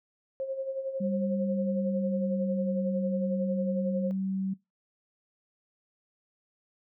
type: tone with tremolo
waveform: sine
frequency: 535 Hz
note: C5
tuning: 38 cents sharp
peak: -28 dBFS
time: 0.4-4.11 s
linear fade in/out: 0 ms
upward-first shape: sine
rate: 11 Hz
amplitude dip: 60%
type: tone with pitch glide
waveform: sine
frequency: 196 to 191.63 Hz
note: G3 to G3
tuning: 0 to -39 cents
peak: -28 dBFS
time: 1-4.54 s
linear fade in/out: 10 ms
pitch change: -39 cents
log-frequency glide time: 1.3-2.8 s
effects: noise-tail reverb RT60 0.2 s tail -21 dB re dry